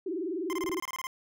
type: tone with vibrato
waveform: sine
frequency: 349.2 Hz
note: F4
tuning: in tune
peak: -30 dBFS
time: 0.06-0.8 s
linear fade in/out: 5 ms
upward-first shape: sine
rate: 20 Hz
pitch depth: 200 cents each way
type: tone bursts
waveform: 25% pulse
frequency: 1045 Hz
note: C6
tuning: 2 cents flat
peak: -30 dBFS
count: 11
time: 0.5-1.069 s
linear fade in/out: 0 ms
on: 29 ms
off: 25 ms
type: clicks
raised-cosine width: 2 ms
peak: -31 dBFS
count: 2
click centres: 0.642 / 0.695 s
effects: none